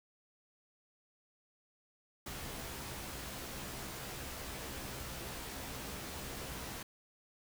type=noise with comb filter; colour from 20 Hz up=pink; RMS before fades=-44 dBFS; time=2.26-6.83 s; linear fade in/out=5 ms; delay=15 ms; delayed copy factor=+0.6; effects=none